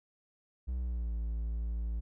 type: tone with pitch glide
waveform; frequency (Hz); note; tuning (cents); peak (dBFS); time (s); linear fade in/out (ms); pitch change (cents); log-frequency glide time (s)
triangle; 62.5 to 56.33; B1 to A1; +21 to +41; -30; 0.67-2.01; 20; -180; 0.78-1.12
effects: none